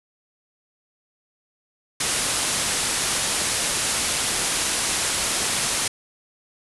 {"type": "low-pass noise", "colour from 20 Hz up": "white", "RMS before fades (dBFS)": -24, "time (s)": [2, 5.88], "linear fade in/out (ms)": 5, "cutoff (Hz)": 11000, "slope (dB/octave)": 96, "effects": []}